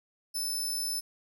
20% pulse tone, 5274 Hz, E8, in tune, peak -25 dBFS, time 0.34-1.01 s, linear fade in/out 20 ms, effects none

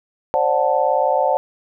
sine chord, D dominant seventh, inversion third, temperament just, 528.6 / 587.3 / 734.2 / 881 Hz, C5 / D5 / F#5 / A5, +18 / 0 / -14 / +2 cents, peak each -20 dBFS, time 0.34-1.37 s, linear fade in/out 0 ms, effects none

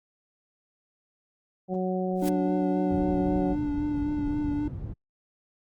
harmonic tone, 185 Hz, F#3, in tune, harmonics 1 / 2 / 3 / 4, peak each -28 / -31 / -33 / -34 dBFS, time 1.68-3.56 s, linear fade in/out 50 ms
white noise with exponential growth, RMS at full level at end -33 dBFS, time 2.15-2.29 s, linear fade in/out 5 ms, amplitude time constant 29 ms
triangle tone with vibrato, 293.7 Hz, D4, in tune, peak -24 dBFS, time 2.22-4.68 s, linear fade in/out 5 ms, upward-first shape sine, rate 3.8 Hz, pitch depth 22 cents each way
white low-pass noise, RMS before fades -35 dBFS, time 2.89-4.94 s, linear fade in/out 20 ms, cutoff 120 Hz, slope 12 dB/octave
effects Opus 24 kbps

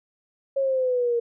sine exponential sweep, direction down, 550 to 466.2 Hz, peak -20 dBFS, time 0.56-1.2 s, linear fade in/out 10 ms, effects none

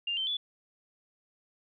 sine tone with pitch steps, 2800 / 3107 / 3447 Hz, F7 / G7 / A7, +4 / -16 / -36 cents, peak -29 dBFS, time 0.07-0.37 s, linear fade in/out 5 ms, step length 100 ms, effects none

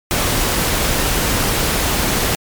pink noise, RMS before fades -17 dBFS, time 0.11-2.35 s, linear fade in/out 0 ms, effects MP3 96 kbps

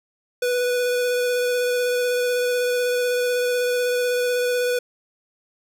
square tone with vibrato, 492.7 Hz, B4, 4 cents flat, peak -20 dBFS, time 0.42-4.79 s, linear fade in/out 5 ms, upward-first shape square, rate 16 Hz, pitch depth 9 cents each way, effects none

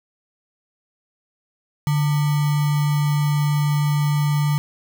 sine tone with sample-and-hold, 146.83 Hz, D3, in tune, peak -16 dBFS, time 1.87-4.58 s, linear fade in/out 0 ms, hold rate 1050 Hz, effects none

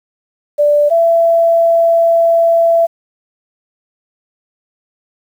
sine tone pair in turn, 587.3 / 669.5 Hz, D5 / E5, 0 / +27 cents, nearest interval major second, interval 227 cents, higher second, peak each -7 / -7 dBFS, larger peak neither, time 0.58-0.9 / 0.9-2.87 s, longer second, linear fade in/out 20 ms, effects 7-bit

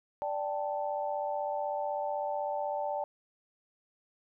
sine chord, D suspended fourth, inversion none, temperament equal, 587.3 / 784 / 880 Hz, D5 / G5 / A5, 0 / 0 / 0 cents, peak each -34 / -36 / -36 dBFS, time 0.22-3.04 s, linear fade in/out 0 ms, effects none

